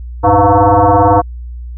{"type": "tone with frequency modulation", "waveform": "sine", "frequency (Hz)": 110, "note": "A2", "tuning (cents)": 0, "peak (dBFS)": -5, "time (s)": [0.23, 1.22], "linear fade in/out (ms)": 20, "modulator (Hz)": 202, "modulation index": 4.8, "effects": ["added 60 Hz sine -23 dBFS peak until 1.77 s"]}